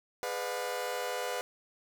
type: chord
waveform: sawtooth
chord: G# diminished seventh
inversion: none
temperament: just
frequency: 415.3 / 498.4 / 598 / 717.6 Hz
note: G#4 / B4 / D5 / F5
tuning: 0 / +16 / +31 / +47 cents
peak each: -38 / -32 / -37 / -35 dBFS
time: 0.23-1.41 s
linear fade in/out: 0 ms
effects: none

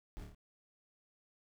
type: noise with echo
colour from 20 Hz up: brown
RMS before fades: -45 dBFS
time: 0.17-0.24 s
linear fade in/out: 0 ms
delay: 27 ms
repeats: 4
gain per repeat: -3 dB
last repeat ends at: 0.348 s
effects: none

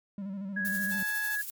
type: tone with vibrato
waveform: triangle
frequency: 196 Hz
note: G3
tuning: in tune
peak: -32 dBFS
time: 0.18-1.03 s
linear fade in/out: 2 ms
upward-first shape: square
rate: 13 Hz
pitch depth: 52 cents each way
type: tone with pitch glide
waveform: sine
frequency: 1661.2 to 1670.8 Hz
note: G#6 to G#6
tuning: 0 to +10 cents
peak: -29 dBFS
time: 0.56-1.42 s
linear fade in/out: 10 ms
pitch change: +10 cents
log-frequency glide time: 0.77-1.3 s
type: noise with tremolo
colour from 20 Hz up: violet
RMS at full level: -35 dBFS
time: 0.65-1.5 s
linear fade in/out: 0 ms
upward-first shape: triangle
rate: 12 Hz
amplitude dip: 55%
type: tone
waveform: 10% pulse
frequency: 878 Hz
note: A5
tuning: 4 cents flat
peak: -34 dBFS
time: 0.91-1.36 s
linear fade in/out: 10 ms
effects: MP3 96 kbps

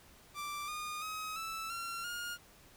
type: tone with pitch steps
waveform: sawtooth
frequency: 1174.7 / 1220.3 / 1267.8 / 1317 / 1368.2 / 1421.4 Hz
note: D6 / D#6 / D#6 / E6 / F6 / F6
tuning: 0 / -34 / +32 / -2 / -36 / +30 cents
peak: -35 dBFS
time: 0.34-2.38 s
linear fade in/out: 50 ms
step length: 340 ms
effects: pink hiss -60 dBFS RMS until 2.76 s

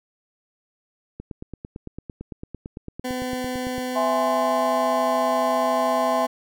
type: click train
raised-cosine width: 3 ms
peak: -21 dBFS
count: 24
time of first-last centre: 1.2-3.781 s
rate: 8.91 Hz
type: tone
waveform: 20% pulse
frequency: 253.1 Hz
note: B3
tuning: 43 cents sharp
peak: -21 dBFS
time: 3.04-6.27 s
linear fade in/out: 10 ms
type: chord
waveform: sine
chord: E augmented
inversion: none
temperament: equal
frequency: 659.3 / 830.6 / 1046.5 Hz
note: E5 / G#5 / B#5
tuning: 0 / 0 / 0 cents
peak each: -22 / -26 / -25 dBFS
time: 3.95-6.27 s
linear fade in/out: 20 ms
effects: none

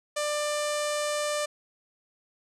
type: tone with low-pass filter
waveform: sawtooth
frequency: 594 Hz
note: D5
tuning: 20 cents sharp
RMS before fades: -29 dBFS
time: 0.16-1.46 s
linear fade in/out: 10 ms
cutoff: 8400 Hz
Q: 2
effects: none

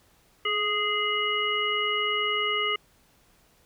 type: harmonic tone with a mistuned harmonic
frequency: 415.3 Hz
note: G#4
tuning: in tune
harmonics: 1 / 3 / 5 / 7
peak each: -32 / -29 / -29 / -28 dBFS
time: 0.45-2.76 s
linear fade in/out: 5 ms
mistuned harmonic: 1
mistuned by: +26 cents
effects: pink hiss -62 dBFS RMS until 3.65 s

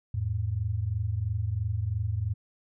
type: tone pair together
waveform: sine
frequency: 85.01 / 108 Hz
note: F2 / A2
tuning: -46 / -32 cents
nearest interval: major third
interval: 414 cents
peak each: -31 / -28 dBFS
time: 0.14-2.34 s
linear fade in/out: 5 ms
effects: none

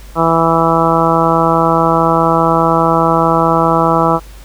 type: harmonic tone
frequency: 164.81 Hz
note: E3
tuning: in tune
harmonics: 1 / 2 / 3 / 4 / 5 / 6 / 7 / 8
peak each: -17 / -17 / -17 / -17 / -17 / -17 / -17 / -17 dBFS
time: 0.15-4.2 s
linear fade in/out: 50 ms
effects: added 50 Hz sine -32 dBFS peak until 4.44 s + pink hiss -41 dBFS RMS until 4.44 s

